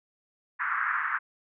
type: band-pass noise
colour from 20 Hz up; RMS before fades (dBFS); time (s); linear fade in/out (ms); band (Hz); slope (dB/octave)
white; -29; 0.59-1.19; 20; 1100 to 1800; 48
effects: none